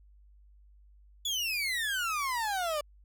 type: exponential sweep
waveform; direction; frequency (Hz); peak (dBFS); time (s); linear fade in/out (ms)
30% pulse; down; 3470 to 577; -27; 1.25-2.81; 5
effects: added 50 Hz sine -55 dBFS peak until 3.04 s